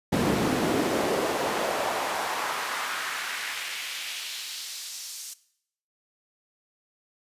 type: noise with high-pass filter sweep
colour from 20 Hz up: brown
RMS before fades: -29 dBFS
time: 0.12-5.34 s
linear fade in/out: 10 ms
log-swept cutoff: 210 to 6600 Hz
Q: 1.4
effects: noise-tail reverb RT60 0.7 s tail -18 dB re dry + resampled to 32000 Hz